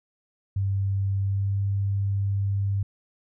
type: tone with pitch glide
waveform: sine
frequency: 98 to 99.2 Hz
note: G2 to G2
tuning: 0 to +21 cents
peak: -22 dBFS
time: 0.56-2.83 s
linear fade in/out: 5 ms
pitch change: +21 cents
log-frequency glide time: 1.21-1.56 s
effects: none